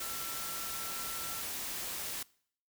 sine tone in noise, 1346 Hz, E6, 36 cents sharp, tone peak -46 dBFS, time 0.01-1.41 s, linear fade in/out 5 ms, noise white, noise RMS -39 dBFS, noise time 0-2.23 s, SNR -10 dB, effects noise-tail reverb RT60 0.6 s tail -23 dB re dry

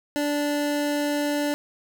25% pulse tone, 292.1 Hz, D4, 9 cents flat, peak -19 dBFS, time 0.16-1.54 s, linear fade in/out 0 ms, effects none

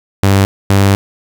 sawtooth tone pair in turn, 98.1 / 98.63 Hz, G2 / G2, +2 / +11 cents, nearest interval unison, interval 9 cents, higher second, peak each -3 dBFS, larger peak neither, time 0.23-0.45 / 0.7-0.95 s, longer second, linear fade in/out 0 ms, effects 7-bit

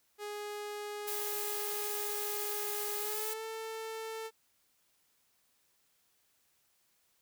sawtooth tone with pitch glide, 415.3 to 445.1 Hz, G#4 to A4, 0 to +20 cents, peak -35 dBFS, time 0.18-4.31 s, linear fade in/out 50 ms, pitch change +120 cents, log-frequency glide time 3-3.43 s
blue noise, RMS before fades -38 dBFS, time 1.07-3.34 s, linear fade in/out 10 ms
effects white hiss -73 dBFS RMS until 7.21 s

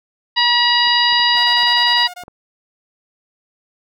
harmonic tone, 961 Hz, B5, 48 cents flat, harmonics 1 / 2 / 3 / 4 / 5, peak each -18 / -18 / -18 / -18 / -18 dBFS, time 0.36-2.08 s, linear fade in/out 20 ms
clicks, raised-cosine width 1 ms, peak -24 dBFS, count 7, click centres 0.873 / 1.125 / 1.2 / 1.353 / 1.634 / 2.236 / 2.281 s
sawtooth tone bursts, 716 Hz, F5, 43 cents sharp, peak -27 dBFS, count 9, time 1.36-2.239 s, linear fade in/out 10 ms, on 79 ms, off 21 ms
effects none

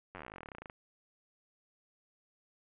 slowing click train, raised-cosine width 0.5 ms, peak -30 dBFS, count 26, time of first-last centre 0.15-0.699 s, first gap 10 ms, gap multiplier 1.06, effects resampled to 8000 Hz + 12-bit

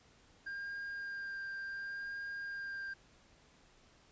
triangle tone with vibrato, 1600 Hz, G6, 35 cents sharp, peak -38 dBFS, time 0.46-2.94 s, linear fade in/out 10 ms, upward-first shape sine, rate 0.69 Hz, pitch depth 15 cents each way, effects pink hiss -65 dBFS RMS until 4.11 s + resampled to 16000 Hz

